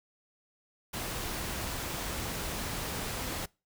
pink noise, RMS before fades -36 dBFS, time 0.93-3.46 s, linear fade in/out 10 ms, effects noise-tail reverb RT60 0.3 s tail -25 dB re dry

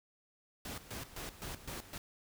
pink noise with tremolo, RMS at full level -43 dBFS, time 0.65-1.98 s, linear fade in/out 2 ms, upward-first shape square, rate 3.9 Hz, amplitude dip 75%, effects none

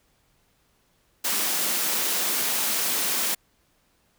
white high-pass noise, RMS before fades -25 dBFS, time 1.24-3.35 s, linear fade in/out 10 ms, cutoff 170 Hz, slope 48 dB/octave, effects pink hiss -66 dBFS RMS until 4.18 s

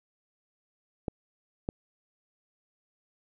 clicks, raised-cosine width 2 ms, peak -17 dBFS, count 2, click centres 1.082 / 1.689 s, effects none

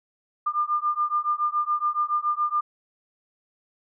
sine beating tone pair, 1199 / 1206.1 Hz, D6 / D6, +36 / +46 cents, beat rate 7.1 Hz, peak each -25 dBFS, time 0.46-2.61 s, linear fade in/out 10 ms, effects none

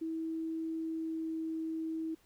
sine tone with pitch glide, 323.6 to 321.7 Hz, E4 to E4, -32 to -42 cents, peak -34 dBFS, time 0.01-2.15 s, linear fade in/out 10 ms, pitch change -10 cents, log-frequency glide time 0.72-1.45 s, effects pink hiss -68 dBFS RMS until 2.25 s

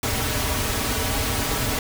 pink noise with comb filter, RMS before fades -24 dBFS, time 0.03-1.79 s, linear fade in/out 2 ms, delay 5.7 ms, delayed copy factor -0.75, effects none

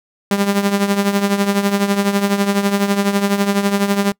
sawtooth tone with tremolo, 200.2 Hz, G3, 37 cents sharp, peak -7 dBFS, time 0.31-4.12 s, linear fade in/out 2 ms, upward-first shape triangle, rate 12 Hz, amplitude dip 75%, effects noise-tail reverb RT60 0.1 s tail -25 dB re dry

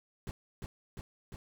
brown noise with echo, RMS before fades -39 dBFS, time 0.27-0.31 s, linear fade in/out 0 ms, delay 350 ms, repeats 3, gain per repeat -2 dB, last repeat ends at 1.36 s, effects none

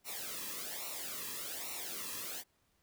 white noise with flanger, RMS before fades -42 dBFS, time 0.04-2.44 s, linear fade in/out 50 ms, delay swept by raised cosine 0.61 to 1.38 ms, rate 1.2 Hz, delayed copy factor -0.75, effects pink hiss -75 dBFS RMS until 2.82 s

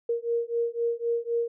sine beating tone pair, 466.2 / 470.1 Hz, A#4 / A#4, 0 / +15 cents, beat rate 3.9 Hz, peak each -28 dBFS, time 0.09-1.48 s, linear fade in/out 5 ms, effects none

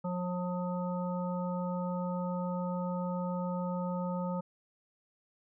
harmonic tone, 179.3 Hz, F3, 46 cents sharp, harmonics 1 / 3 / 5 / 7, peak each -33 / -38 / -41 / -44 dBFS, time 0.04-4.41 s, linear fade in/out 10 ms, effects none

